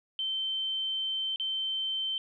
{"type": "tone with dropouts", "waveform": "sine", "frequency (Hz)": 3100, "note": "G7", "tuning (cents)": -20, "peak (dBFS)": -29, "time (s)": [0.19, 2.18], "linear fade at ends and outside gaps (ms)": 1, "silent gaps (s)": [1.36, 1.398], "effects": []}